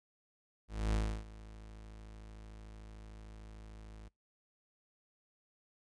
40% pulse tone with ADSR envelope, 53.4 Hz, G#1, 49 cents sharp, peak -28 dBFS, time 0.68-4.09 s, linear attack 250 ms, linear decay 310 ms, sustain -20 dB, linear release 16 ms, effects noise-tail reverb RT60 0.2 s tail -26 dB re dry + resampled to 22050 Hz

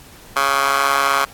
15% pulse tone with high-pass filter, 138.59 Hz, C#3, in tune, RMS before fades -17 dBFS, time 0.36-1.25 s, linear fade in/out 5 ms, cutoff 1000 Hz, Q 4.9, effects pink hiss -43 dBFS RMS until 1.33 s + AAC 64 kbps

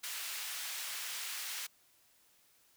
pink high-pass noise, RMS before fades -41 dBFS, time 0.03-1.67 s, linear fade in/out 10 ms, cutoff 1900 Hz, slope 12 dB/octave, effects white hiss -68 dBFS RMS until 2.76 s

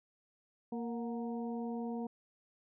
harmonic tone with a mistuned harmonic, 233.1 Hz, A#3, in tune, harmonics 1 / 2 / 3 / 4, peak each -37 / -43 / -47 / -51 dBFS, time 0.72-2.07 s, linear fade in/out 5 ms, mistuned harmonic 3, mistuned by +61 cents, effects none

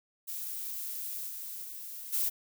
violet noise with level steps, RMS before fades -38 / -41 / -43 / -30 dBFS, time 0.27-2.3 s, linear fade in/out 20 ms, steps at 1.27 / 1.63 / 2.12 s, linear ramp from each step 20 ms, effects none

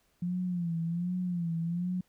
sine tone with vibrato, 173.4 Hz, F3, 12 cents flat, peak -29 dBFS, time 0.22-2.01 s, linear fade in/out 5 ms, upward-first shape sine, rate 1.3 Hz, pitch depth 85 cents each way, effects pink hiss -71 dBFS RMS until 2.08 s

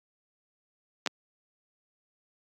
clicks, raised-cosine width 0.2 ms, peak -10 dBFS, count 2, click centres 1.062 / 1.073 s, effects high-pass 200 Hz 12 dB/octave + AAC 48 kbps

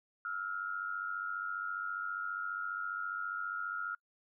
sine tone pair together, 1318.5 / 1413.3 Hz, E6 / F6, 0 / +20 cents, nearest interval minor second, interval 120 cents, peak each -40 / -37 dBFS, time 0.25-3.95 s, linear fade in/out 2 ms, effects noise-tail reverb RT60 0.1 s tail -26 dB re dry

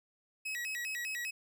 40% pulse tone with vibrato, 2217 Hz, C#7, in tune, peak -35 dBFS, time 0.45-1.31 s, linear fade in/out 10 ms, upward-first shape square, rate 5 Hz, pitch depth 250 cents each way, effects none

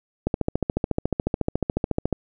click train, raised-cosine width 2 ms, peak -8 dBFS, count 27, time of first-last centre 0.27-2.127 s, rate 14 Hz, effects none

